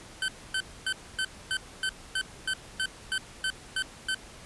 25% pulse tone bursts, 1534 Hz, G6, 38 cents flat, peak -23 dBFS, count 13, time 0.22-4.146 s, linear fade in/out 2 ms, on 62 ms, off 260 ms, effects pink hiss -48 dBFS RMS until 4.45 s + resampled to 24000 Hz

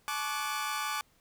sawtooth chord, D major seventh, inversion second, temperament equal with one note detuned, 858.4 / 1108.7 / 1174.7 / 1480 Hz, A5 / C#6 / D6 / F#6, -43 / 0 / 0 / 0 cents, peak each -34 / -37 / -31 / -36 dBFS, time 0.08-1.01 s, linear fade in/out 0 ms, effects pink hiss -67 dBFS RMS until 1.2 s

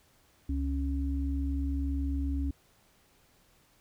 sine tone pair together, 69.2 / 277 Hz, C#2 / C#4, -2 / -1 cents, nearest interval 2 octaves, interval 2401 cents, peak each -29 / -34 dBFS, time 0.49-2.51 s, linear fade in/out 5 ms, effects pink hiss -65 dBFS RMS until 3.8 s

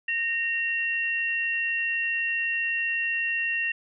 sine tone pair together, 1852.1 / 2744 Hz, A#6 / F7, -12 / -31 cents, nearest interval perfect fifth, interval 681 cents, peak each -27 dBFS, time 0.08-3.72 s, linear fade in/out 5 ms, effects none

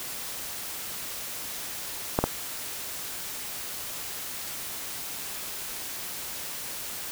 clicks, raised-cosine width 1 ms, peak -7 dBFS, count 2, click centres 2.189 / 2.24 s, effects white hiss -36 dBFS RMS until 7.11 s

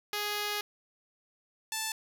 5% pulse tone pair in turn, 415.3 / 880 Hz, G#4 / A5, 0 / 0 cents, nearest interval octave + minor second, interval 1300 cents, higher second, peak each -20 dBFS, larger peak neither, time 0.13-0.61 / 1.72-1.92 s, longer first, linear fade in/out 2 ms, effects none

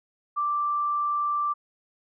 sine tone, 1174.7 Hz, D6, in tune, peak -23 dBFS, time 0.36-1.54 s, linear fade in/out 20 ms, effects none

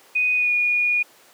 sine tone with pitch glide, 2489 to 2445 Hz, D#7 to D#7, 0 to -31 cents, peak -17 dBFS, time 0.15-1.03 s, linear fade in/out 10 ms, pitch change -31 cents, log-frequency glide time 0.35-0.52 s, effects pink hiss -51 dBFS RMS until 1.33 s + high-pass 400 Hz 12 dB/octave

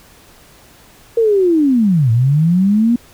sine linear two-way sweep, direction down then up, 470 to 110 to 242.5 Hz, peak -9 dBFS, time 1.17-2.96 s, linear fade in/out 5 ms, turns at 2.11 s, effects pink hiss -45 dBFS RMS until 3.13 s

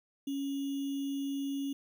sine tone with sample-and-hold, 277.2 Hz, C#4, in tune, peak -32 dBFS, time 0.27-1.73 s, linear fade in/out 5 ms, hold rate 3150 Hz, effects none

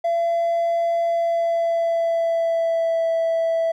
triangle tone with pitch glide, 677 to 659.2 Hz, E5 to E5, +46 to 0 cents, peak -15 dBFS, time 0.04-3.72 s, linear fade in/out 10 ms, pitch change -46 cents, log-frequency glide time 1.03-3.1 s, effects tanh soft clip ceiling -13 dBFS

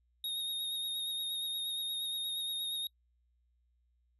square tone with vibrato, 3729 Hz, A#7, in tune, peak -35 dBFS, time 0.24-2.87 s, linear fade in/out 2 ms, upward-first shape sine, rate 8.5 Hz, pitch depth 23 cents each way, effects noise-tail reverb RT60 0.1 s tail -26 dB re dry + added 60 Hz sine -70 dBFS peak until 4.19 s

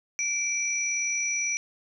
sine tone pair together, 2331 / 5869 Hz, D7 / F#8, -14 / -15 cents, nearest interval octave + major third, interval 1599 cents, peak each -28 dBFS, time 0.19-1.57 s, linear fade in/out 0 ms, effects none

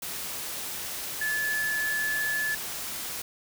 sine tone in noise, 1726 Hz, A6, 34 cents flat, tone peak -26 dBFS, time 1.21-2.55 s, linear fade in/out 5 ms, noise white, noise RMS -35 dBFS, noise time 0.02-3.22 s, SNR +6 dB, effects none

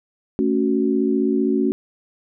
sine chord, F# minor, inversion first, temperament just, 222 / 277.5 / 370 Hz, A3 / C#4 / F#4, +16 / +2 / 0 cents, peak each -21 / -20 / -21 dBFS, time 0.39-1.72 s, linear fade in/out 0 ms, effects none

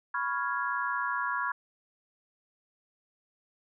sine chord, C# dominant seventh, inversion third, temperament equal, 987.8 / 1108.7 / 1396.9 / 1661.2 Hz, B5 / C#6 / E#6 / G#6, 0 / 0 / 0 / 0 cents, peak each -34 dBFS, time 0.14-1.52 s, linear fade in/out 5 ms, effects none

